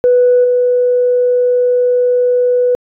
sine tone with level steps, 493.9 Hz, B4, in tune, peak -5 / -8 dBFS, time 0.04-2.75 s, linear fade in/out 0 ms, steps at 0.44 s, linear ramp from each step 5 ms, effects tanh soft clip ceiling -2 dBFS

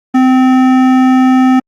triangle tone with hard clipping, 258.2 Hz, C4, 23 cents flat, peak -7 dBFS, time 0.14-1.6 s, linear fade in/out 10 ms, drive 18 dB, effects Opus 32 kbps

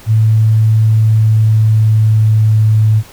sine tone with pitch glide, 110 to 108.67 Hz, A2 to A2, 0 to -21 cents, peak -6 dBFS, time 0.06-3.03 s, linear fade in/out 50 ms, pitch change -21 cents, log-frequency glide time 0.74-2.62 s, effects pink hiss -38 dBFS RMS until 3.12 s

